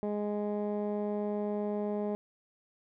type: tone with low-pass filter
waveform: 15% pulse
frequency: 207.7 Hz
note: G#3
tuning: in tune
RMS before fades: -33 dBFS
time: 0.03-2.15 s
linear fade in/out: 0 ms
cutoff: 630 Hz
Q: 0.89
effects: none